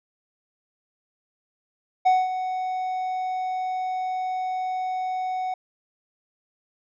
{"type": "tone with ADSR envelope", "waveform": "triangle", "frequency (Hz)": 743, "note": "F#5", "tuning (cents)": 7, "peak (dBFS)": -12, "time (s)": [2.05, 5.54], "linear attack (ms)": 17, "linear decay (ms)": 210, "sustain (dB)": -11, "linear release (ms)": 4, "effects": ["resampled to 16000 Hz"]}